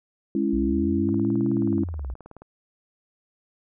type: chord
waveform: sine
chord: C# minor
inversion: second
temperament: just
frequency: 207.9 / 277.2 / 332.6 Hz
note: G#3 / C#4 / E4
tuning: +2 / 0 / +16 cents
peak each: -25 dBFS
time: 0.35-1.84 s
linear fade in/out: 2 ms
type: linear two-way sweep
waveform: sine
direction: up then down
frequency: 58 to 129 to 58 Hz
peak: -28 dBFS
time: 0.53-2.14 s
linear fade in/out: 5 ms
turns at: 1.5 s
type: click train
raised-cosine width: 1 ms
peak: -29 dBFS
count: 26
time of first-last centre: 1.09-2.42 s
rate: 18.8 Hz
effects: none